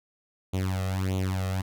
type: tone with flanger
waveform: sawtooth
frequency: 94.3 Hz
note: F#2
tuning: 33 cents sharp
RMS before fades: -28 dBFS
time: 0.53-1.62 s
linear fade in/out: 10 ms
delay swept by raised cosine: 0.29 to 1.59 ms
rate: 1.6 Hz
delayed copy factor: +0.85
effects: none